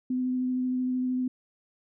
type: tone with vibrato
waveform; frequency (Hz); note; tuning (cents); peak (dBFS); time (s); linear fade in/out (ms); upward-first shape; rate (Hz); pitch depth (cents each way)
sine; 253.8; B3; +47; -25; 0.1-1.28; 5; triangle; 13; 13
effects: none